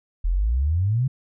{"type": "exponential sweep", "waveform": "sine", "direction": "up", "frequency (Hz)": [39.11, 137.3], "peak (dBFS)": -18, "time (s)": [0.24, 1.08], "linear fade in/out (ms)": 10, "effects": []}